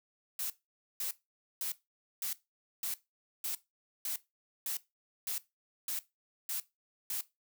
blue noise bursts, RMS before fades -36 dBFS, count 12, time 0.39-7.21 s, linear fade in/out 2 ms, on 110 ms, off 500 ms, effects noise-tail reverb RT60 0.2 s tail -17 dB re dry

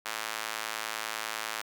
square tone with high-pass filter, 55 Hz, A1, in tune, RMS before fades -36 dBFS, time 0.05-1.62 s, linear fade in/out 10 ms, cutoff 1200 Hz, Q 0.84, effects none

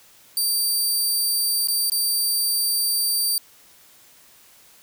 15% pulse tone with dropouts, 4655 Hz, D8, 16 cents flat, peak -13 dBFS, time 0.37-3.38 s, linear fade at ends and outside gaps 1 ms, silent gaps 1.673-1.684 / 1.899-1.919 s, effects white hiss -52 dBFS RMS until 4.82 s

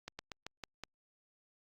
slowing click train, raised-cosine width 0.2 ms, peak -25 dBFS, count 6, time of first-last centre 0.08-0.836 s, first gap 110 ms, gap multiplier 1.16, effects Opus 48 kbps

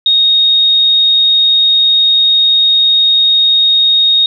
sine tone, 3729 Hz, A#7, in tune, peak -6 dBFS, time 0.06-4.26 s, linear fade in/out 2 ms, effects none

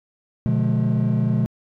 triangle chord, B diminished seventh, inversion none, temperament just, 123.47 / 148.16 / 177.8 / 213.4 Hz, B2 / D3 / F3 / Ab3, 0 / +16 / +31 / +47 cents, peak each -18 / -22 / -23 / -20 dBFS, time 0.46-1.46 s, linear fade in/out 0 ms, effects tanh soft clip ceiling -9 dBFS

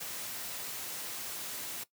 white noise, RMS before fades -40 dBFS, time 0-1.84 s, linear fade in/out 10 ms, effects noise-tail reverb RT60 0.1 s tail -17 dB re dry + high-pass 100 Hz 12 dB/octave

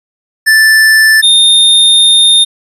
square tone pair in turn, 1760 / 3648 Hz, A6 / A#7, 0 / -38 cents, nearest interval octave + minor second, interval 1262 cents, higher second, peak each -4 dBFS, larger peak neither, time 0.46-1.22 / 1.22-2.45 s, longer second, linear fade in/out 20 ms, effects resampled to 32000 Hz

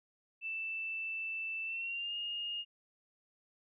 sine tone with pitch glide, 2653 to 2843 Hz, E7 to F7, +10 to +30 cents, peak -36 dBFS, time 0.41-2.65 s, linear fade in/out 50 ms, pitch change +120 cents, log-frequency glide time 1.65-2.15 s, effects none

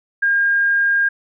sine tone, 1614 Hz, G#6, 50 cents flat, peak -13 dBFS, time 0.22-1.09 s, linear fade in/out 10 ms, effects none

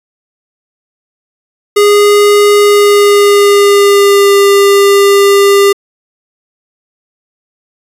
square tone with pitch glide, 411.4 to 399.7 Hz, G#4 to G4, -16 to +34 cents, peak -4 dBFS, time 1.76-5.73 s, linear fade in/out 10 ms, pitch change -50 cents, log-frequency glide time 2.6-4.36 s, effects resampled to 32000 Hz

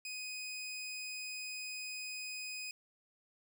20% pulse tone, 2500 Hz, D#7, 8 cents sharp, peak -36 dBFS, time 0.05-2.71 s, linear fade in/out 2 ms, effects none

